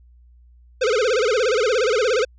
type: tone with vibrato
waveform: square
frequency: 466.2 Hz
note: A#4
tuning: in tune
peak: -17 dBFS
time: 0.81-2.25 s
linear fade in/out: 10 ms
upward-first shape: sine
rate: 17 Hz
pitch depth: 210 cents each way
effects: added 60 Hz sine -47 dBFS peak until 2.38 s + resampled to 16000 Hz